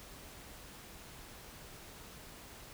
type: silence
effects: pink hiss -52 dBFS RMS until 2.73 s